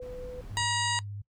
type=tone; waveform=sine; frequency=500 Hz; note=B4; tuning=21 cents sharp; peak=-38 dBFS; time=0-0.41 s; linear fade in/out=2 ms
type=noise; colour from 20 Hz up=brown; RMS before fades=-44 dBFS; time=0.01-0.66 s; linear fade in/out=20 ms
type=tone with vibrato; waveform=sine; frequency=101.6 Hz; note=G#2; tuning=38 cents flat; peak=-36 dBFS; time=0.5-1.22 s; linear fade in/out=10 ms; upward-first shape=square; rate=15 Hz; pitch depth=12 cents each way
type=harmonic tone; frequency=954 Hz; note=A#5; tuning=40 cents sharp; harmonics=1 / 2 / 3 / 4 / 5 / 7 / 8 / 9; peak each=-30 / -33 / -35 / -36 / -37 / -38 / -39 / -40 dBFS; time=0.57-0.99 s; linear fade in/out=0 ms
effects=noise-tail reverb RT60 0.1 s tail -20 dB re dry